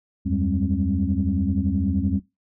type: tone cluster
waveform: sine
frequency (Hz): 79.9 / 92.6 / 192.6 / 203.1 / 268.6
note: D#2 / F#2 / G3 / G#3 / C4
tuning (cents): +47 / +2 / -30 / -38 / +46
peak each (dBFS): -26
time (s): 0.25-2.2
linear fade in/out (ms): 20
effects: noise-tail reverb RT60 0.2 s tail -18 dB re dry + tanh soft clip ceiling -9 dBFS